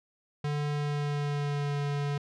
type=tone with pitch glide; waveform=square; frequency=146.83 to 143.73 Hz; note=D3 to D3; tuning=0 to -37 cents; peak=-29 dBFS; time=0.44-2.18 s; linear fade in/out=5 ms; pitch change=-37 cents; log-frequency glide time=0.68-1.78 s; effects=low-pass 5000 Hz 12 dB/octave